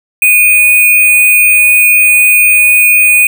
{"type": "tone with sample-and-hold", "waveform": "sine", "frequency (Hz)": 2474, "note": "D#7", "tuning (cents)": -10, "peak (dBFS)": -3, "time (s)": [0.22, 3.27], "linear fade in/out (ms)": 2, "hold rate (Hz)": 11025, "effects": []}